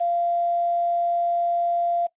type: tone with quantisation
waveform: sine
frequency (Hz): 691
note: F5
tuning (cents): -19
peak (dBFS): -20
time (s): 0-2.07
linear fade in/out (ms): 10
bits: 8
effects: noise-tail reverb RT60 0.1 s tail -19 dB re dry + resampled to 8000 Hz